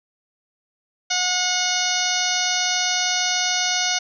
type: harmonic tone with a mistuned harmonic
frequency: 727 Hz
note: F#5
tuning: 31 cents flat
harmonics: 1 / 2 / 3 / 4 / 5 / 6 / 7 / 8 / 9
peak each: -28 / -28 / -28 / -28 / -28 / -28 / -28 / -28 / -28 dBFS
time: 1.1-3.99 s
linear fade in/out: 10 ms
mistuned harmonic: 9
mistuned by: -67 cents
effects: none